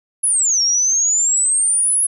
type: exponential two-way sweep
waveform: sine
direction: down then up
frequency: 10750 to 5490 to 10750 Hz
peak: -13 dBFS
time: 0.23-2.07 s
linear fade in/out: 10 ms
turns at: 0.62 s
effects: none